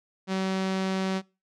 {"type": "tone with low-pass filter", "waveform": "sawtooth", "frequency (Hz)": 190, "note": "F#3", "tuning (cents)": 46, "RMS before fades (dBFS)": -28, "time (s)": [0.27, 1.22], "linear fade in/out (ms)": 50, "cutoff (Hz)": 5300, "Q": 0.97, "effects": ["noise-tail reverb RT60 0.3 s tail -24 dB re dry"]}